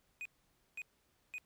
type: tone bursts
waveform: triangle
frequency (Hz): 2489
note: D#7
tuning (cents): 0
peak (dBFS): -39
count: 3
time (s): 0.21-1.382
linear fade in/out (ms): 0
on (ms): 44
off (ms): 520
effects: pink hiss -75 dBFS RMS until 1.45 s